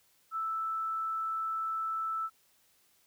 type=tone; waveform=sine; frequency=1318.5 Hz; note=E6; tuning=in tune; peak=-31 dBFS; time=0.31-2.3 s; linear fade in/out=50 ms; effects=white hiss -68 dBFS RMS until 3.06 s